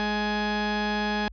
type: tone pair together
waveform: sawtooth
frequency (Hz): 209.5 / 838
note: G#3 / G#5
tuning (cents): +15 / +15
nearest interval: 2 octaves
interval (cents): 2400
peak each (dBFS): -23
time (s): 0-1.28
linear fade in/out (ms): 0
effects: added 50 Hz sine -42 dBFS peak until 1.32 s + resampled to 11025 Hz